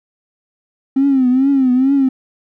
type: tone with vibrato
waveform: triangle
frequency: 263.9 Hz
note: C4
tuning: 15 cents sharp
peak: -6 dBFS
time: 0.96-2.09 s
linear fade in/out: 10 ms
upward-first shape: triangle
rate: 2.3 Hz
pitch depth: 120 cents each way
effects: tanh soft clip ceiling -7 dBFS